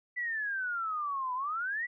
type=exponential two-way sweep; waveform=sine; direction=down then up; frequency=1993 to 987.8 to 1993 Hz; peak=-31 dBFS; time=0.16-1.87 s; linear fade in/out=20 ms; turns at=1.34 s; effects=none